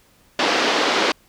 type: band-pass noise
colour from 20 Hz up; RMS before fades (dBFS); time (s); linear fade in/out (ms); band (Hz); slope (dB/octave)
pink; -19; 0.39-1.12; 2; 290 to 5000; 24
effects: pink hiss -56 dBFS RMS until 1.28 s